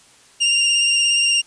sawtooth tone with vibrato, 2794 Hz, F7, in tune, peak -11 dBFS, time 0.4-1.42 s, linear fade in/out 20 ms, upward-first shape sine, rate 17 Hz, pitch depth 20 cents each way, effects white hiss -50 dBFS RMS until 1.46 s + resampled to 22050 Hz

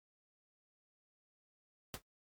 pink noise with exponential decay, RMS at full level -38 dBFS, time 1.94-2.02 s, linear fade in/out 1 ms, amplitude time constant 17 ms, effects noise-tail reverb RT60 0.1 s tail -26 dB re dry + MP3 96 kbps

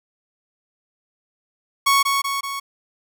sawtooth tone with echo, 1108.7 Hz, C#6, in tune, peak -10 dBFS, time 1.86-2.03 s, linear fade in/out 10 ms, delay 190 ms, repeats 3, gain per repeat -4 dB, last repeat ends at 2.6 s, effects none

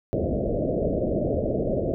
white low-pass noise, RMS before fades -25 dBFS, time 0.13-1.94 s, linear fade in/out 0 ms, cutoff 650 Hz, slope 96 dB/octave, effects none

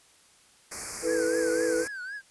white band-stop noise, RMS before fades -35 dBFS, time 0.71-1.88 s, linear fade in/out 10 ms, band 2400 to 4600 Hz, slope 96 dB/octave
sine chord, E suspended fourth, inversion none, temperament equal, 329.6 / 440 / 493.9 Hz, E4 / A4 / B4, 0 / 0 / 0 cents, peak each -30 / -30 / -26 dBFS, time 1.02-1.86 s, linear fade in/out 50 ms
triangle tone with vibrato, 1568 Hz, G6, in tune, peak -33 dBFS, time 1.06-2.22 s, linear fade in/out 50 ms, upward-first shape triangle, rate 3.9 Hz, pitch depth 150 cents each way
effects white hiss -59 dBFS RMS until 2.3 s + resampled to 24000 Hz

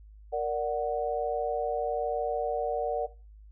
sine chord, Bb augmented, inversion none, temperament equal, 466.2 / 587.3 / 740 Hz, Bb4 / D5 / F#5, 0 / 0 / 0 cents, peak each -31 dBFS, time 0.32-3.07 s, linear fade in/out 20 ms, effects noise-tail reverb RT60 0.3 s tail -17 dB re dry + added 52 Hz sine -48 dBFS peak until 3.51 s

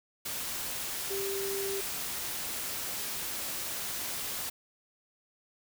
sine tone in noise, 393 Hz, G4, 4 cents sharp, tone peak -33 dBFS, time 1.1-1.81 s, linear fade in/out 10 ms, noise white, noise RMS -36 dBFS, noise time 0.25-4.5 s, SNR 0 dB, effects none

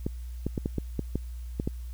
clicks, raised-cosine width 3 ms, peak -15 dBFS, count 9, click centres 0.065 / 0.466 / 0.578 / 0.659 / 0.783 / 0.993 / 1.156 / 1.599 / 1.675 s, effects added 60 Hz sine -35 dBFS peak until 1.93 s + white hiss -59 dBFS RMS until 1.93 s

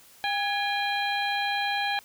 harmonic tone with a mistuned harmonic, 805 Hz, G5, 46 cents sharp, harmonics 1 / 2 / 3 / 4 / 5, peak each -28 / -31 / -33 / -34 / -35 dBFS, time 0.24-1.99 s, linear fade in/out 0 ms, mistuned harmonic 2, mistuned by +68 cents, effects white hiss -54 dBFS RMS until 2.04 s

